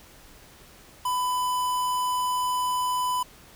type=tone with notch filter; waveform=square; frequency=999 Hz; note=B5; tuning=20 cents sharp; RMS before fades=-26 dBFS; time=1.05-3.23 s; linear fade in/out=5 ms; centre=4100 Hz; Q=1.5; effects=pink hiss -51 dBFS RMS until 3.55 s